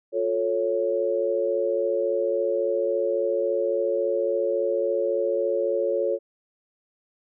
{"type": "chord", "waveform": "sine", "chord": "F augmented", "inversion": "none", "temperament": "equal with one note detuned", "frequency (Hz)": [356.4, 440, 554.4], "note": ["F4", "A4", "C#5"], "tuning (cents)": [35, 0, 0], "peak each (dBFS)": [-28, -26, -24], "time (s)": [0.12, 6.19], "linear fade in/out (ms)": 50, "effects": []}